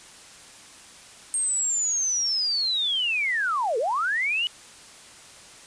sine linear two-way sweep, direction down then up, 8600 to 422.3 to 2991 Hz, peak -22 dBFS, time 1.34-4.47 s, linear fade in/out 0 ms, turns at 3.78 s, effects white hiss -47 dBFS RMS until 5.66 s + resampled to 22050 Hz

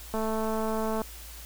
click train, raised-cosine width 1 ms, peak -18 dBFS, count 194, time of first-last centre 0.14-1.017 s, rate 220 Hz, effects added 56 Hz sine -44 dBFS peak until 1.45 s + white hiss -46 dBFS RMS until 1.45 s

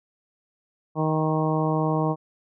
harmonic tone with a mistuned harmonic, 156.7 Hz, D#3, 13 cents sharp, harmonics 1 / 2 / 3 / 4 / 5 / 6 / 7, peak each -24 / -27 / -29 / -30 / -31 / -32 / -32 dBFS, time 0.95-2.16 s, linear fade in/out 50 ms, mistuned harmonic 7, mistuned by -16 cents, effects none

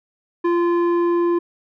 square tone with low-pass filter sweep, 345 Hz, F4, 21 cents flat, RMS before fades -18 dBFS, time 0.44-1.39 s, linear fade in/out 10 ms, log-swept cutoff 1300 to 850 Hz, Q 1.1, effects none

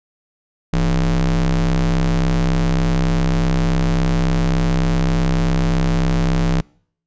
square ring-modulated tone, 65.41 Hz, C2, in tune, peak -12 dBFS, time 0.73-6.61 s, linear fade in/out 5 ms, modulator 99.1 Hz, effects noise-tail reverb RT60 0.6 s tail -26 dB re dry + resampled to 16000 Hz

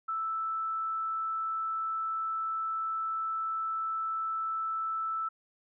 sine tone, 1318.5 Hz, E6, in tune, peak -30 dBFS, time 0.08-5.29 s, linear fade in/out 10 ms, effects none

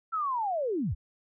sine linear sweep, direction down, 1350 to 50.2 Hz, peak -27 dBFS, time 0.12-0.95 s, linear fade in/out 20 ms, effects none

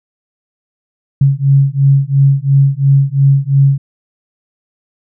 sine beating tone pair, 136.7 / 139.6 Hz, C#3 / C#3, -24 / +13 cents, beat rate 2.9 Hz, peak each -10 dBFS, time 1.21-3.78 s, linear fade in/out 5 ms, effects none

